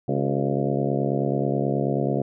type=harmonic tone with a mistuned harmonic; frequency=69.3 Hz; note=C#2; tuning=in tune; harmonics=2 / 3 / 4 / 5 / 6 / 7 / 8 / 9 / 10; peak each=-26 / -28 / -29 / -30 / -31 / -31 / -32 / -33 / -33 dBFS; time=0.08-2.22 s; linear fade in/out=5 ms; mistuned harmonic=5; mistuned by=+71 cents; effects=none